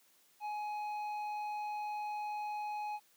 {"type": "tone with tanh clipping", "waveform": "sine", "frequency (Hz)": 839, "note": "G#5", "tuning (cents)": 17, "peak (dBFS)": -38, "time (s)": [0.4, 3], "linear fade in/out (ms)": 50, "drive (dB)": 8, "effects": ["white hiss -68 dBFS RMS until 3.16 s", "high-pass 150 Hz 12 dB/octave"]}